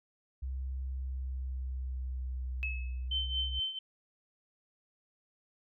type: tone with pitch glide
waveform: sine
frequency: 65.41 to 63.15 Hz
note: C2 to B1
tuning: 0 to +39 cents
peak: -34 dBFS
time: 0.42-3.6 s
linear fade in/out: 10 ms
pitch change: -61 cents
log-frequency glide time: 0.9-2.71 s
type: tone with exponential decay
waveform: sine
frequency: 2584 Hz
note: E7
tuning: 35 cents flat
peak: -31 dBFS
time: 2.63-3.08 s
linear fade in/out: 0 ms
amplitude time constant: 96 ms
type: tone with tremolo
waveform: sine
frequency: 3085 Hz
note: G7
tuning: 28 cents flat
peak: -29 dBFS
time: 3.11-3.79 s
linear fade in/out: 5 ms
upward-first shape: triangle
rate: 4.4 Hz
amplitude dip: 80%
effects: none